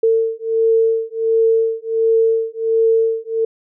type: beating tone pair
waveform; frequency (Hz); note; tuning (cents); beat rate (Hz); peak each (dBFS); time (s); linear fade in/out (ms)
sine; 450 / 451.4; A4 / A4; +39 / +44; 1.4; -16 / -16; 0.03-3.45; 5
effects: none